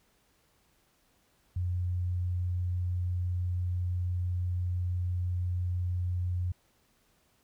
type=tone; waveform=sine; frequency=89.4 Hz; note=F2; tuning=41 cents sharp; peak=-28 dBFS; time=1.56-6.52 s; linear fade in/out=5 ms; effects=pink hiss -69 dBFS RMS until 7.43 s